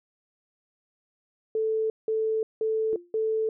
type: tone bursts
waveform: sine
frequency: 440 Hz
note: A4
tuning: in tune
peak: -23 dBFS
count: 4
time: 1.55-3.49 s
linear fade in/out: 2 ms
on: 350 ms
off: 180 ms
type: tone with exponential decay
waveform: sine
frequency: 349.2 Hz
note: F4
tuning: in tune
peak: -29 dBFS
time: 2.93-3.14 s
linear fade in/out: 0 ms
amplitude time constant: 44 ms
effects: none